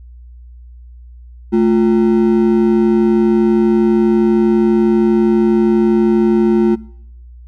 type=ring-modulated tone; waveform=triangle; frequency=284.7 Hz; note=C#4; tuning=46 cents sharp; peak=-4 dBFS; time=1.52-6.76 s; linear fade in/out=20 ms; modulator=66.2 Hz; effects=noise-tail reverb RT60 0.7 s tail -22 dB re dry + added 60 Hz sine -34 dBFS peak until 7.47 s